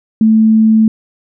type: tone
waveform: sine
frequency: 220 Hz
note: A3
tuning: in tune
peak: -5 dBFS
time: 0.21-0.88 s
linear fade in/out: 2 ms
effects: none